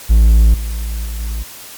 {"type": "tone with level steps", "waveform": "triangle", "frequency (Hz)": 55.5, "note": "A1", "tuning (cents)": 16, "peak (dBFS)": [-3, -16, -18, -16], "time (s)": [0.09, 1.44], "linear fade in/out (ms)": 20, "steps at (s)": [0.54, 1.05, 1.2], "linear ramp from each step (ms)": 2, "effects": ["white hiss -34 dBFS RMS until 1.77 s", "MP3 96 kbps"]}